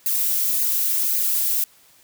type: noise with flanger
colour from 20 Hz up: violet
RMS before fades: -21 dBFS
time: 0.06-1.64 s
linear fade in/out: 2 ms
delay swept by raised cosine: 0.43 to 5.13 ms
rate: 1.8 Hz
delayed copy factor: +0.65
effects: white hiss -54 dBFS RMS until 2.03 s